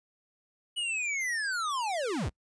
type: linear sweep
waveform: square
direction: down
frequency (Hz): 2960 to 33.23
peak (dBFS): -30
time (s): 0.76-2.3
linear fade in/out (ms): 20
effects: noise-tail reverb RT60 0.1 s tail -25 dB re dry + resampled to 22050 Hz